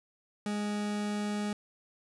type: tone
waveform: 40% pulse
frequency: 207.7 Hz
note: G#3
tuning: in tune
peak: -30 dBFS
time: 0.46-1.53 s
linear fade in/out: 2 ms
effects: resampled to 24000 Hz